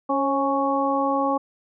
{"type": "harmonic tone with a mistuned harmonic", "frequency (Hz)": 277.2, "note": "C#4", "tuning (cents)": 0, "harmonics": [1, 2, 3, 4], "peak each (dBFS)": [-25, -25, -25, -25], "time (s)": [0.09, 1.38], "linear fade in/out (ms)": 10, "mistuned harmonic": 2, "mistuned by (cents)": -33, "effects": []}